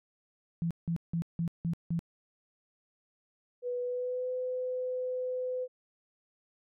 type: tone bursts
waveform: sine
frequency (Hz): 167.8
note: E3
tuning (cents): +31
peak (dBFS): -28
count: 6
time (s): 0.62-1.992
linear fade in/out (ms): 0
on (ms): 87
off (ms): 170
type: tone with pitch glide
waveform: sine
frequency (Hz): 491.6 to 506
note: B4 to B4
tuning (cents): -8 to +42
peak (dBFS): -31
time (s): 3.62-5.68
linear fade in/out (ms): 50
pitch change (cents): +50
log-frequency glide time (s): 3.81-4.3
effects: none